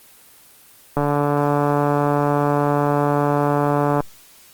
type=click train; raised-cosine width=1 ms; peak=-5 dBFS; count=441; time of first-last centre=0.97-4.004 s; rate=145 Hz; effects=white hiss -48 dBFS RMS until 4.53 s + Opus 24 kbps